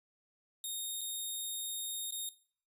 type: tone with dropouts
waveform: 10% pulse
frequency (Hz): 3704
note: A#7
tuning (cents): -12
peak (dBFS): -29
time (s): 0.64-2.29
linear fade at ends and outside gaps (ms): 1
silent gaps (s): 1.01-1.014 / 2.108-2.123
effects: noise-tail reverb RT60 0.5 s tail -19 dB re dry + resampled to 32000 Hz